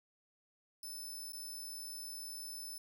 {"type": "tone with dropouts", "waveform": "15% pulse", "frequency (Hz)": 5274, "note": "E8", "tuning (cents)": 0, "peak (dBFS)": -38, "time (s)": [0.83, 2.78], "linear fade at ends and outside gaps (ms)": 2, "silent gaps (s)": [1.322, 1.332], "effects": []}